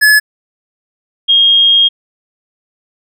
square / sine tone pair in turn, 1709 / 3246 Hz, G#6 / G#7, +49 / -40 cents, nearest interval major seventh, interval 1111 cents, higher second, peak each -5 dBFS, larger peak neither, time 0.01-0.2 / 1.28-1.89 s, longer second, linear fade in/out 20 ms, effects none

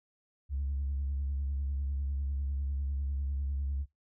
sine tone with vibrato, 69.3 Hz, C#2, in tune, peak -29 dBFS, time 0.49-3.86 s, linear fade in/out 50 ms, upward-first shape sine, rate 10 Hz, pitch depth 54 cents each way, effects noise-tail reverb RT60 0.2 s tail -24 dB re dry + tanh soft clip ceiling -27 dBFS

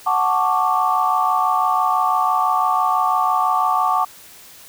sine chord, D major seventh, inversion first, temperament equal, 740 / 880 / 1108.7 / 1174.7 Hz, F#5 / A5 / C#6 / D6, 0 / 0 / 0 / 0 cents, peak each -20 / -21 / -21 / -19 dBFS, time 0.06-4.05 s, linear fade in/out 10 ms, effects tanh soft clip ceiling -4 dBFS + white hiss -43 dBFS RMS until 4.68 s

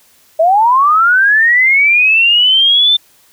sine linear sweep, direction up, 622.3 to 3581 Hz, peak -6 dBFS, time 0.39-2.97 s, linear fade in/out 10 ms, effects white hiss -49 dBFS RMS until 3.32 s

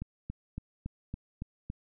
click train, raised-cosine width 5 ms, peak -24 dBFS, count 7, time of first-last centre 0.02-1.701 s, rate 3.57 Hz, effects none

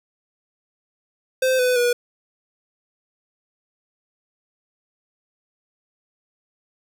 square tone with pitch steps, 518 / 500.9 / 484.4 Hz, C5 / B4 / B4, -17 / +24 / -34 cents, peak -17 dBFS, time 1.42-1.93 s, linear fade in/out 5 ms, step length 170 ms, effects none

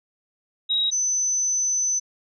sine tone pair in turn, 3817 / 6059 Hz, A#7 / F#8, +40 / +40 cents, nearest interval minor sixth, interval 800 cents, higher second, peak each -19 / -20 dBFS, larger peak first, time 0.69-0.91 / 0.91-2 s, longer second, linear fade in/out 20 ms, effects none

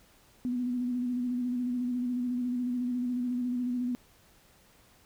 sine tone with vibrato, 246.9 Hz, B3, in tune, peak -28 dBFS, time 0.45-3.95 s, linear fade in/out 0 ms, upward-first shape square, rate 14 Hz, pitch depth 27 cents each way, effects pink hiss -61 dBFS RMS until 5.05 s

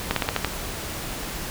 slowing click train, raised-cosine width 0.3 ms, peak -5 dBFS, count 6, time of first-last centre 0.11-0.447 s, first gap 53 ms, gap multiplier 1.12, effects pink hiss -32 dBFS RMS until 1.5 s

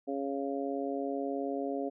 harmonic tone, 138.59 Hz, C#3, in tune, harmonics 2 / 3 / 4 / 5, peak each -35 / -37 / -38 / -39 dBFS, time 0.07-1.9 s, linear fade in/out 20 ms, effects none

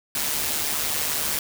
white noise with amplitude modulation, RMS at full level -23 dBFS, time 0.15-1.39 s, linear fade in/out 2 ms, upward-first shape sine, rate 149 Hz, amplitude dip 55%, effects none

